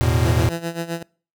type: chord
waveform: square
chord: E suspended fourth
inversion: none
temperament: equal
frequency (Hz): 82.41 / 110 / 123.47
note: E2 / A2 / B2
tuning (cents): 0 / 0 / 0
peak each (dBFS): -21 / -21 / -21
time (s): 0.01-0.49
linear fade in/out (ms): 0
type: tone with tremolo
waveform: 15% pulse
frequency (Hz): 167.9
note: E3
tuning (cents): +32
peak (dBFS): -16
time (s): 0.25-1.03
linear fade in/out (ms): 5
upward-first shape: sine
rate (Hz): 7.7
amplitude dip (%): 80
effects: noise-tail reverb RT60 0.4 s tail -24 dB re dry